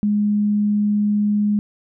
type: tone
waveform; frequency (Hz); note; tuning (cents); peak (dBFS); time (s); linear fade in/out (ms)
sine; 207.7; G#3; 0; -15; 0.03-1.59; 0
effects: none